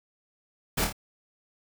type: noise with echo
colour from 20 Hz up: pink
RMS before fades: -27 dBFS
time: 0.77-0.85 s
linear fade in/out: 10 ms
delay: 26 ms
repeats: 3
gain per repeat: -4 dB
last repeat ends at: 0.928 s
effects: none